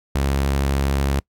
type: tone with vibrato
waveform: sawtooth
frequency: 68.9 Hz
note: C#2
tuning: 10 cents flat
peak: -14 dBFS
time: 0.15-1.2 s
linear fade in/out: 5 ms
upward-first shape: sine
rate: 13 Hz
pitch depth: 13 cents each way
effects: noise-tail reverb RT60 0.1 s tail -25 dB re dry